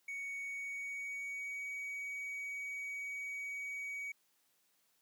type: tone with pitch glide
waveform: triangle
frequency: 2232 to 2259 Hz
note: C#7 to C#7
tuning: +11 to +32 cents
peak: -38 dBFS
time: 0.08-4.12 s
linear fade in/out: 5 ms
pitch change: +21 cents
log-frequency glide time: 0.42-1.67 s
effects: white hiss -75 dBFS RMS until 5.01 s + high-pass 150 Hz 12 dB/octave